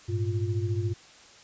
sine tone cluster, 100.8 / 114.9 / 350.1 Hz, G2 / A#2 / F4, +49 / -25 / +4 cents, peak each -27 / -31 / -34 dBFS, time 0.08-0.94 s, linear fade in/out 20 ms, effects white hiss -52 dBFS RMS until 1.43 s + resampled to 16000 Hz

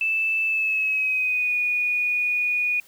sine tone with pitch glide, 2637 to 2460 Hz, E7 to D#7, 0 to -20 cents, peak -20 dBFS, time 0.01-2.8 s, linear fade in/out 2 ms, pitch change -120 cents, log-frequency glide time 0.46-1.56 s, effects white hiss -54 dBFS RMS until 2.87 s

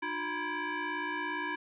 sine tone with frequency modulation, 358.2 Hz, F4, 44 cents sharp, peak -32 dBFS, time 0.02-1.56 s, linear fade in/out 10 ms, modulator 659 Hz, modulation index 3, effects none

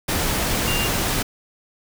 sine tone in noise, 2794 Hz, F7, in tune, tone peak -25 dBFS, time 0.67-0.88 s, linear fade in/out 10 ms, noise pink, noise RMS -22 dBFS, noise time 0.08-1.23 s, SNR -6 dB, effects none

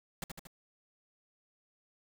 pink noise with echo, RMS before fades -39 dBFS, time 0.22-0.24 s, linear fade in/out 2 ms, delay 77 ms, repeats 3, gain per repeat -4 dB, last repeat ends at 0.471 s, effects none

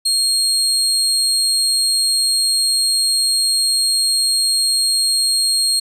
30% pulse tone, 4246 Hz, C8, 25 cents sharp, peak -11 dBFS, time 0.05-5.8 s, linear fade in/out 10 ms, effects resampled to 32000 Hz

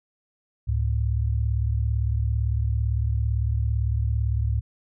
sine tone pair together, 69.8 / 107.6 Hz, C#2 / A2, +13 / -38 cents, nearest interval perfect fifth, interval 749 cents, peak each -23 / -24 dBFS, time 0.67-4.61 s, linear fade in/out 20 ms, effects none

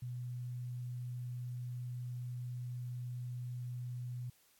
sine tone, 123.4 Hz, B2, 1 cent flat, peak -39 dBFS, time 0.02-4.3 s, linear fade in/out 5 ms, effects white hiss -69 dBFS RMS until 4.59 s + AAC 64 kbps

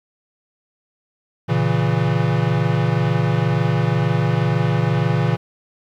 square chord, A# diminished, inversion none, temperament equal, 116.54 / 138.59 / 164.81 Hz, A#2 / C#3 / E3, 0 / 0 / 0 cents, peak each -21 dBFS, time 1.48-5.37 s, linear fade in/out 20 ms, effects low-pass 3000 Hz 12 dB/octave + 9-bit

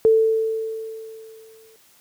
sine tone with exponential decay, 444 Hz, A4, 16 cents sharp, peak -10 dBFS, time 0.05-1.76 s, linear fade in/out 0 ms, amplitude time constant 370 ms, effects white hiss -55 dBFS RMS until 2 s + high-pass 60 Hz 12 dB/octave

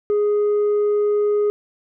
sine tone with tanh clipping, 415.3 Hz, G#4, in tune, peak -16 dBFS, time 0.1-1.5 s, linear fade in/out 0 ms, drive 2 dB, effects none

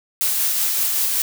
blue noise with tremolo, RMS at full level -19 dBFS, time 0.21-1.22 s, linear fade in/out 0 ms, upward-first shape sine, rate 5.3 Hz, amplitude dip 25%, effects none

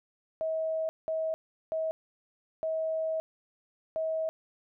sine tone bursts at uneven times, 640 Hz, D#5, 49 cents sharp, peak -28 dBFS, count 5, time 0.41-0.89 / 1.08-1.34 / 1.72-1.91 / 2.63-3.2 / 3.96-4.29 s, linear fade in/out 0 ms, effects none

